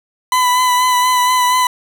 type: tone with vibrato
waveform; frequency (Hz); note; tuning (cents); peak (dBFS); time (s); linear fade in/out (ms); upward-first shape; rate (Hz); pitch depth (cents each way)
40% pulse; 1000; B5; +21; -10; 0.32-1.67; 2; sine; 4.2; 22
effects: none